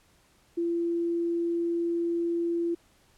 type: tone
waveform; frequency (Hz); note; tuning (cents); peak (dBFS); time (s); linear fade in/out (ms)
sine; 340; F4; -46; -25; 0.57-2.75; 10
effects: pink hiss -63 dBFS RMS until 3.17 s + low-pass 12000 Hz 12 dB/octave